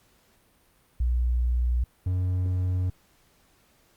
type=tone pair in turn; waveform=sine / triangle; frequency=60.6 / 91.4 Hz; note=B1 / F#2; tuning=-32 / -21 cents; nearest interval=perfect fifth; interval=711 cents; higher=second; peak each=-21 dBFS; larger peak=neither; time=1-1.84 / 2.06-2.9 s; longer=neither; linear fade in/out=5 ms; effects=pink hiss -63 dBFS RMS until 3.96 s + Opus 48 kbps